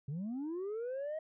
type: linear sweep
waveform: sine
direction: up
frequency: 130.81 to 639 Hz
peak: -34 dBFS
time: 0.08-1.19 s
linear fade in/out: 5 ms
effects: tanh soft clip ceiling -35 dBFS